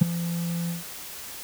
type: tone with ADSR envelope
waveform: triangle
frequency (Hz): 170.4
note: F3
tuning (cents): -42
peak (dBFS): -6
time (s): 0.01-0.84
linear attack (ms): 10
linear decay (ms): 10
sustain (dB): -18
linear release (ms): 150
effects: tanh soft clip ceiling -6 dBFS + white hiss -39 dBFS RMS until 1.43 s